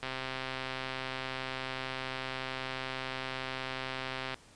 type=click train; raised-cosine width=0.3 ms; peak=-20 dBFS; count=566; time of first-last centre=0.03-4.343 s; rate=131 Hz; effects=pink hiss -58 dBFS RMS until 4.55 s + resampled to 22050 Hz